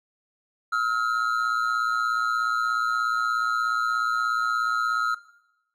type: ring-modulated tone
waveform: triangle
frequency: 1348 Hz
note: E6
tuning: 38 cents sharp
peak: -17 dBFS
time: 0.72-5.15 s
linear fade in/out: 10 ms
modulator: 58.4 Hz
effects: noise-tail reverb RT60 0.9 s tail -17 dB re dry